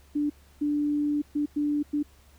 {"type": "tone bursts at uneven times", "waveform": "sine", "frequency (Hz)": 293.7, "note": "D4", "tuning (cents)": 0, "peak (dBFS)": -23, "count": 5, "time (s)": [[0.15, 0.3], [0.61, 1.22], [1.35, 1.46], [1.56, 1.83], [1.93, 2.03]], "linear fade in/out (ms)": 10, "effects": ["added 70 Hz sine -55 dBFS peak until 2.38 s", "pink hiss -60 dBFS RMS until 2.38 s"]}